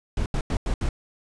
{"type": "noise bursts at uneven times", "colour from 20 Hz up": "brown", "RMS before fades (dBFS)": -24, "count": 5, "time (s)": [[0.17, 0.26], [0.34, 0.41], [0.5, 0.57], [0.66, 0.74], [0.81, 0.89]], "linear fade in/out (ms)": 2, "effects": ["resampled to 22050 Hz"]}